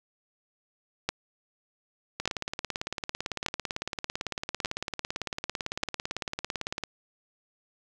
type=two click trains; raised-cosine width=0.2 ms; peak=-9 / -14 dBFS; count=5 / 84; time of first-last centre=1.09-5.835 / 2.2-6.837 s; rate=0.843 / 17.9 Hz; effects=none